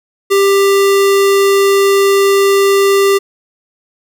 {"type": "tone", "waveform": "square", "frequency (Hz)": 395.3, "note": "G4", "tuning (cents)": 15, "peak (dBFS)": -8, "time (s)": [0.3, 3.19], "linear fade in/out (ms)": 20, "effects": []}